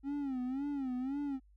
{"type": "tone with vibrato", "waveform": "triangle", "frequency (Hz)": 268.6, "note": "C4", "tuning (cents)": 46, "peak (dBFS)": -32, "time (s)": [0.03, 1.4], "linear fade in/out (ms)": 50, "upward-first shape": "sine", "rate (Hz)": 1.9, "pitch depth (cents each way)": 130, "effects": ["added 50 Hz sine -60 dBFS peak until 1.56 s"]}